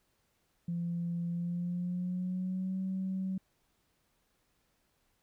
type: tone with pitch glide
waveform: sine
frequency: 171.4 to 189.08 Hz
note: F3 to F#3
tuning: -32 to +38 cents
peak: -31 dBFS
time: 0.68-3.38 s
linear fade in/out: 5 ms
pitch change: +170 cents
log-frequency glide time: 1.3-2.79 s
effects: tanh soft clip ceiling -27 dBFS + pink hiss -75 dBFS RMS until 5.22 s